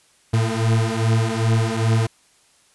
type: beating tone pair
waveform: 40% pulse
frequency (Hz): 111.4 / 113.9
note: A2 / A#2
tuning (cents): +22 / -40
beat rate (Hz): 2.5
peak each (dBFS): -19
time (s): 0.33-2.07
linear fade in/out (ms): 10
effects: white hiss -57 dBFS RMS until 2.74 s + resampled to 24000 Hz